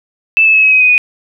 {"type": "tone with pitch steps", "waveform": "sine", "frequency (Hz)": [2636, 2609, 2582, 2555, 2529, 2502, 2477], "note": ["E7", "E7", "E7", "D#7", "D#7", "D#7", "D#7"], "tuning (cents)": [-1, -18, -37, 45, 28, 9, -8], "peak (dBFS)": -5, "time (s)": [0.37, 0.979], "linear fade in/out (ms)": 0, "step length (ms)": 87, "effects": []}